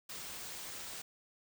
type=band-stop noise; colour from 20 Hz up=white; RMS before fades=-45 dBFS; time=0.09-1.02 s; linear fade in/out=5 ms; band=9900 to 14000 Hz; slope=96 dB/octave; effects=none